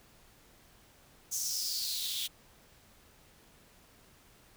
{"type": "noise with high-pass filter sweep", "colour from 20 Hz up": "white", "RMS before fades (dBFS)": -35, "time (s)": [1.31, 2.28], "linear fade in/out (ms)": 20, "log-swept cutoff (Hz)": [6400, 3200], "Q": 5.8, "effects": ["pink hiss -61 dBFS RMS until 4.56 s"]}